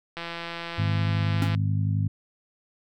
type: click train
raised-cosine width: 0.3 ms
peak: -18 dBFS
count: 234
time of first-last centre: 0.17-1.549 s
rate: 169 Hz
type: harmonic tone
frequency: 51.3 Hz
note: G#1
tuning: 21 cents flat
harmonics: 2 / 3 / 4 / 5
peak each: -23 / -28 / -36 / -37 dBFS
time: 0.78-2.08 s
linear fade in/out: 5 ms
type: tone with exponential decay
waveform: square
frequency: 276.4 Hz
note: C#4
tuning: 5 cents flat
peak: -24 dBFS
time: 1.42-1.57 s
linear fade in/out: 1 ms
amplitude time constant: 31 ms
effects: none